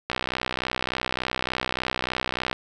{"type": "click train", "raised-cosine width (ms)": 0.3, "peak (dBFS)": -9, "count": 155, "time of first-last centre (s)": [0.1, 2.529], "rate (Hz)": 63.4, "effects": []}